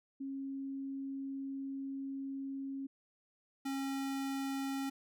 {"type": "tone pair in turn", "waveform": ["sine", "square"], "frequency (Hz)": [272.1, 272.1], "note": ["C#4", "C#4"], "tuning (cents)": [-32, -32], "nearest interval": "unison", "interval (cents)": 0, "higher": "neither", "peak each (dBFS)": [-38, -36], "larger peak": "second", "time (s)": [[0.2, 2.87], [3.65, 4.9]], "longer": "first", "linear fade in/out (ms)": 10, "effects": []}